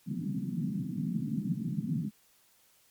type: band-pass noise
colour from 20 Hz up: pink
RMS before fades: -33 dBFS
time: 0.06-2.11 s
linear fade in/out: 50 ms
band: 140 to 260 Hz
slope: 48 dB/octave
effects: white hiss -65 dBFS RMS until 2.9 s + MP3 96 kbps